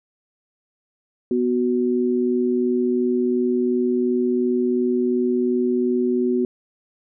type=tone pair together; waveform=sine; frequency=246.9 / 369.7 Hz; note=B3 / F#4; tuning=0 / -1 cents; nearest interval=perfect fifth; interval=699 cents; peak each=-20 dBFS; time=1.31-6.45 s; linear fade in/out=2 ms; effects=none